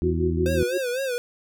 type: harmonic tone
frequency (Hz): 82.41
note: E2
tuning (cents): 0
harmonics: 1 / 2 / 3 / 4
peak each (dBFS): -25 / -28 / -30 / -31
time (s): 0.02-0.63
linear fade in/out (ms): 0
type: tone with tremolo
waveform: sine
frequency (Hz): 364.7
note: F#4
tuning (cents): -25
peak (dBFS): -20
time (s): 0.03-0.78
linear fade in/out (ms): 10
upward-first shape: sine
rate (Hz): 5.6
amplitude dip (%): 90
type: tone with vibrato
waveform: square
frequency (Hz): 513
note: C5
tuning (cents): -34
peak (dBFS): -25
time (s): 0.46-1.18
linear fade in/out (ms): 0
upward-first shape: sine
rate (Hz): 4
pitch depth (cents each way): 110
effects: none